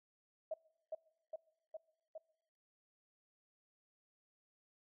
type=tone with echo; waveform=sine; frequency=636 Hz; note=D#5; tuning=38 cents sharp; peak=-37 dBFS; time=0.51-0.54 s; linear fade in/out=5 ms; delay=410 ms; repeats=4; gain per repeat=-2 dB; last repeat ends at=2.18 s; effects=noise-tail reverb RT60 1.0 s tail -24 dB re dry